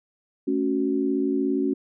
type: chord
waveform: sine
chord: F# minor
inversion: first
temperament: equal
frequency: 220 / 277.2 / 370 Hz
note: A3 / C#4 / F#4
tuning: 0 / 0 / 0 cents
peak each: -29 / -23 / -26 dBFS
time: 0.47-1.74 s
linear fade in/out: 10 ms
effects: none